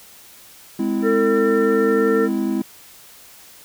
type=chord; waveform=triangle; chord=Ab augmented; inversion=none; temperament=equal with one note detuned; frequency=207.7 / 257.6 / 329.6 Hz; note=Ab3 / C4 / E4; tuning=0 / -27 / 0 cents; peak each=-21 dBFS; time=0.79-2.62 s; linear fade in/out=5 ms
type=harmonic tone; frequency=451.4 Hz; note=A4; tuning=44 cents sharp; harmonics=1 / 3 / 4; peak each=-16 / -26 / -28 dBFS; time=1.02-2.29 s; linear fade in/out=50 ms
effects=white hiss -45 dBFS RMS until 3.64 s